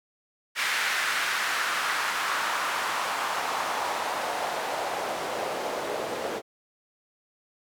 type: noise with band-pass filter sweep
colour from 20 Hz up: white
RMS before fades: -29 dBFS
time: 0.55-6.42 s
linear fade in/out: 50 ms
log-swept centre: 1800 to 490 Hz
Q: 1.7
effects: none